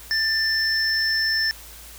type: tone pair together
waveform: sine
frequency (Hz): 1777 / 5320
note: A6 / E8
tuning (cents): +17 / +15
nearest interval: octave + perfect fifth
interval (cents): 1898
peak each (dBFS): -22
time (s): 0.11-1.51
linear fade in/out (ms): 0
effects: added 56 Hz sine -45 dBFS peak until 1.98 s + white hiss -43 dBFS RMS until 1.98 s